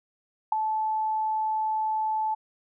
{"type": "tone with ADSR envelope", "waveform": "sine", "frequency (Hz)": 870, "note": "A5", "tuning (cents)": -20, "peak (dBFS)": -15, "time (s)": [0.52, 2.35], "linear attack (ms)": 5, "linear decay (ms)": 4, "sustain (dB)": -9, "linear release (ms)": 14, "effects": []}